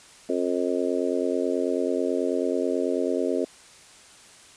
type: harmonic tone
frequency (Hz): 89.2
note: F2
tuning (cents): +37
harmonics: 3 / 4 / 5 / 6 / 7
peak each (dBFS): -28 / -28 / -28 / -31 / -31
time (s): 0.29-3.45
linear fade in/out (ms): 5
effects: white hiss -50 dBFS RMS until 4.56 s + resampled to 22050 Hz

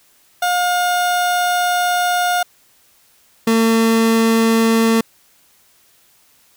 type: tone pair in turn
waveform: 30% pulse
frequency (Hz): 714 / 226.1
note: F5 / A3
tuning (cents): +38 / +47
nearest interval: octave + minor sixth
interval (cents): 1991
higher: first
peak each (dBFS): -12 / -9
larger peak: second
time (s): 0.42-2.43 / 3.47-5.01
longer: first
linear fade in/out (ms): 5
effects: white hiss -54 dBFS RMS until 6.56 s

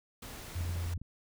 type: noise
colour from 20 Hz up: pink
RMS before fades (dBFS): -46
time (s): 0.22-0.94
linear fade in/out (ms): 5
type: tone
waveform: sine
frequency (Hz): 86.4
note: F2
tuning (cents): -18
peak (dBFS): -32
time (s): 0.55-0.98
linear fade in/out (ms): 10
type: clicks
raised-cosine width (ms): 5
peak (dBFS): -33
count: 7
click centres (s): 0.609 / 0.651 / 0.694 / 0.757 / 0.862 / 0.976 / 1.016
effects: none

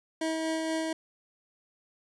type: tone with tremolo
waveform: 25% pulse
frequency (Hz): 320.8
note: E4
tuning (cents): -47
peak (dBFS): -24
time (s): 0.21-0.93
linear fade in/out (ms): 5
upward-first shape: sine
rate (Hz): 4.2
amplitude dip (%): 25
effects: resampled to 24000 Hz

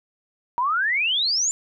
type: exponential sweep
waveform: sine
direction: up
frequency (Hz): 932.3 to 7260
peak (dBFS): -19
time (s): 0.58-1.51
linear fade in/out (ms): 0
effects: none

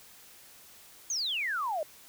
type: exponential sweep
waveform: sine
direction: down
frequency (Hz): 6645 to 583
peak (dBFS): -29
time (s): 1.1-1.83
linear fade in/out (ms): 2
effects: white hiss -54 dBFS RMS until 2.08 s

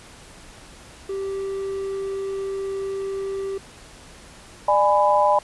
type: tone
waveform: triangle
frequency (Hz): 390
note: G4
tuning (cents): -9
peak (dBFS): -23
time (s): 1.09-3.58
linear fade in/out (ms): 5
type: chord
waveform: sine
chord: G# diminished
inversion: second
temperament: just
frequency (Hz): 598 / 830.6 / 996.7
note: D5 / G#5 / B5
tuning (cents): +31 / 0 / +16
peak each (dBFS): -19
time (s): 4.68-5.39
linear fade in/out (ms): 5
effects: pink hiss -45 dBFS RMS until 5.43 s + resampled to 24000 Hz

